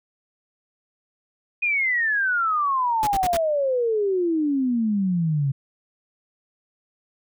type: exponential sweep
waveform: sine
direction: down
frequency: 2489 to 133.7 Hz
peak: -19 dBFS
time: 1.62-5.52 s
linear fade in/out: 10 ms
type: noise bursts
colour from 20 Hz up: pink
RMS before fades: -29 dBFS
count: 4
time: 3.03-3.369 s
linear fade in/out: 0 ms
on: 39 ms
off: 61 ms
effects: none